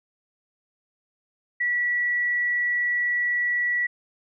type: tone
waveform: sine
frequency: 1944 Hz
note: B6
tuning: 28 cents flat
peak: -21 dBFS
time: 1.6-3.87 s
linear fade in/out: 10 ms
effects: none